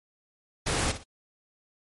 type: noise with echo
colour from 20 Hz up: pink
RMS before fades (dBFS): -27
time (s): 0.66-0.92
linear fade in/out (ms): 10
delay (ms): 59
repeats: 2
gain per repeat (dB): -11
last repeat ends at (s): 1.038
effects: MP3 48 kbps